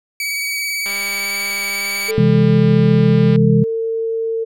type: tone with vibrato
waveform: sawtooth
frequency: 2272 Hz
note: C#7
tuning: 42 cents sharp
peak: -16 dBFS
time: 0.2-2.11 s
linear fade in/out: 2 ms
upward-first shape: sine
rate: 18 Hz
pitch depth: 24 cents each way
type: click train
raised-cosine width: 0.3 ms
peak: -15 dBFS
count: 501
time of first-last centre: 0.86-3.36 s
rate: 200 Hz
type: tone with pitch glide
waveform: sine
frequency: 440 to 451.8 Hz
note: A4 to A4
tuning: 0 to +46 cents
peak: -17 dBFS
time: 2.08-4.45 s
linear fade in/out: 20 ms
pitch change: +46 cents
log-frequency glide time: 2.94-3.69 s
type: chord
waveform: sine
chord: C augmented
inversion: none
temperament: equal with one note detuned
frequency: 130.81 / 164.81 / 205.7 Hz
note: C3 / E3 / G#3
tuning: 0 / 0 / -16 cents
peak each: -14 dBFS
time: 2.18-3.64 s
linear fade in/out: 0 ms
effects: none